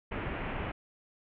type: low-pass noise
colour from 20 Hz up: pink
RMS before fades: -36 dBFS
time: 0.11-0.72 s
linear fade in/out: 10 ms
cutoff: 2800 Hz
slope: 48 dB/octave
effects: none